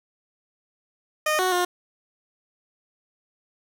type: tone with pitch steps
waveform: 15% pulse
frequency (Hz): 614 / 369.7 / 356.9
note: D#5 / F#4 / F4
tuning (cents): -23 / -1 / +38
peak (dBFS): -14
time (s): 1.26-1.65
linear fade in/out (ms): 5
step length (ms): 130
effects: none